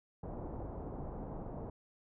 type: low-pass noise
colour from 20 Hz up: pink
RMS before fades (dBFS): -43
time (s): 0.23-1.7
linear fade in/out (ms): 5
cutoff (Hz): 860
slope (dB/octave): 24
effects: none